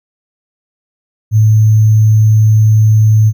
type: tone with sample-and-hold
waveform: sine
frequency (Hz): 108.6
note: A2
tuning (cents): -22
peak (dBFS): -4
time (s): 1.31-3.33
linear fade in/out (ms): 50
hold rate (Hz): 6300
effects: none